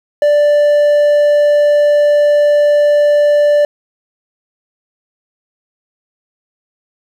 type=tone; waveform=triangle; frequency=587.3 Hz; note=D5; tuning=in tune; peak=-5 dBFS; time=0.22-3.65 s; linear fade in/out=2 ms; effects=7-bit